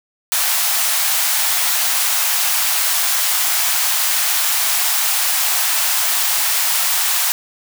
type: high-pass noise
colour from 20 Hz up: white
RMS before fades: -17 dBFS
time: 0.32-7.32 s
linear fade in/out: 0 ms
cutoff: 660 Hz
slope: 48 dB/octave
effects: none